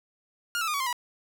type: tone with pitch steps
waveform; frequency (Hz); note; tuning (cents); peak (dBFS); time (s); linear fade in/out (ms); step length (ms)
sawtooth; 1416 / 1313.6 / 1218.5 / 1130.4 / 1048.6 / 972.8; F6 / E6 / D#6 / C#6 / C6 / B5; +23 / -6 / -37 / +34 / +3 / -26; -23; 0.55-0.928; 0; 63
effects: none